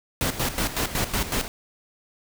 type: noise with tremolo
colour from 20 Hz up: pink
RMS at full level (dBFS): -24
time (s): 0.21-1.48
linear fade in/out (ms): 0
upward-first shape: square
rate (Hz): 5.4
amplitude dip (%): 70
effects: none